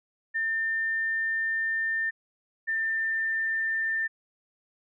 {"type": "tone pair in turn", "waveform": "sine", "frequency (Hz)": [1800, 1792.9], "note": ["A6", "A6"], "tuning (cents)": [39, 32], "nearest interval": "unison", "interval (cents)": 7, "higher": "first", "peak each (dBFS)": -25, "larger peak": "neither", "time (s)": [[0.34, 2.11], [2.67, 4.08]], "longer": "first", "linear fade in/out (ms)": 20, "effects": []}